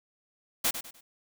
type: noise with echo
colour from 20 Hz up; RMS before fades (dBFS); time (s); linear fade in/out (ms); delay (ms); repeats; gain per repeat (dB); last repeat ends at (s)
white; -26; 0.64-0.71; 10; 100; 3; -10; 1.01
effects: none